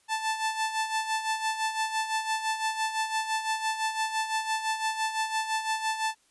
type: tone with tremolo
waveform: sawtooth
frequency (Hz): 880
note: A5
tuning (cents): 0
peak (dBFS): -21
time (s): 0.08-6.15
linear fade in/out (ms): 50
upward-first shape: sine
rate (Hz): 5.9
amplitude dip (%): 65
effects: white hiss -66 dBFS RMS until 6.3 s + resampled to 24000 Hz